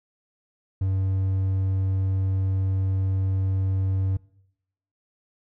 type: tone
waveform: triangle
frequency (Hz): 95.5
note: G2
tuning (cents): -45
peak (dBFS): -19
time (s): 0.81-4.17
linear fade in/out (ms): 5
effects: noise-tail reverb RT60 0.8 s tail -23 dB re dry